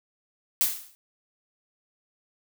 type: noise with exponential decay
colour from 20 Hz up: blue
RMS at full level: -20 dBFS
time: 0.61-0.95 s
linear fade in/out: 0 ms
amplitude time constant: 73 ms
effects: none